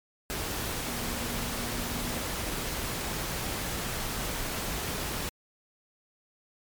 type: tone in noise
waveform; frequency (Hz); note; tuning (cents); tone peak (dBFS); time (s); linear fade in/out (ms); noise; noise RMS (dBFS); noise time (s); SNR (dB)
sine; 240; B3; -49; -39; 0.87-2.21; 0; pink; -33; 0.3-5.29; -9
effects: MP3 96 kbps